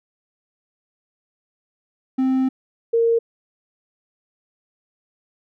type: tone pair in turn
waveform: triangle / sine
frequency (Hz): 261.6 / 461.6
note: C4 / A#4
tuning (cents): 0 / -17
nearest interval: minor seventh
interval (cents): 983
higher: second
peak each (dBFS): -14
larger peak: neither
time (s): 2.18-2.49 / 2.93-3.19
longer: first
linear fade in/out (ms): 10
effects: none